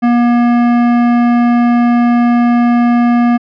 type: tone with hard clipping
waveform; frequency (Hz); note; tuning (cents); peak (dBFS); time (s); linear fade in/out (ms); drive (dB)
triangle; 239.3; A#3; +46; -9; 0.02-3.38; 20; 18
effects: resampled to 11025 Hz